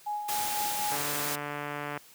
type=tone with tremolo; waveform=sine; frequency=834 Hz; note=G#5; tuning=7 cents sharp; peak=-29 dBFS; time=0.06-0.97 s; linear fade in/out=10 ms; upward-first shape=sine; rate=4 Hz; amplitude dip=45%
type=noise; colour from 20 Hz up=white; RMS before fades=-33 dBFS; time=0.28-1.36 s; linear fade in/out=10 ms
type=click train; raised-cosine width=0.5 ms; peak=-20 dBFS; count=155; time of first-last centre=0.92-1.975 s; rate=146 Hz
effects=white hiss -55 dBFS RMS until 2.14 s + high-pass 100 Hz 12 dB/octave